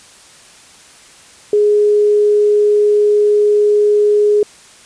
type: tone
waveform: sine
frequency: 416.7 Hz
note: G#4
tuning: 6 cents sharp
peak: -8 dBFS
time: 1.53-4.43 s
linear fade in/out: 2 ms
effects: white hiss -42 dBFS RMS until 4.85 s + resampled to 22050 Hz